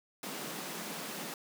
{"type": "high-pass noise", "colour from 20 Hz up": "pink", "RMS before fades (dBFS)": -41, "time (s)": [0.23, 1.34], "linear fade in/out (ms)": 2, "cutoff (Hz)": 150, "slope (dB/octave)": 96, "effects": []}